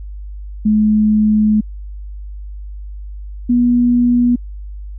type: tone pair in turn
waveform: sine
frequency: 213.5 / 242.8 Hz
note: G#3 / B3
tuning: +48 / -29 cents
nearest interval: major second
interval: 223 cents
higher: second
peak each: -9 dBFS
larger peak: neither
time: 0.65-1.61 / 3.49-4.36 s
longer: first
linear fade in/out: 10 ms
effects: added 50 Hz sine -26 dBFS peak until 4.98 s